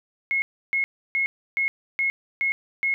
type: tone bursts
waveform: sine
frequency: 2169 Hz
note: C#7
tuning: 38 cents flat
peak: -20 dBFS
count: 7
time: 0.31-2.94 s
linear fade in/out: 0 ms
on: 110 ms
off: 310 ms
effects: none